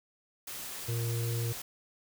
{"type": "noise", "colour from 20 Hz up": "white", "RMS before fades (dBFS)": -41, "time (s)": [0.47, 1.62], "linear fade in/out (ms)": 5}
{"type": "harmonic tone", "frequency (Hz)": 116.54, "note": "A#2", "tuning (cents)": 0, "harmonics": [1, 3, 4], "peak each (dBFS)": [-30, -44, -42], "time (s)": [0.88, 1.53], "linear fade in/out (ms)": 10}
{"effects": []}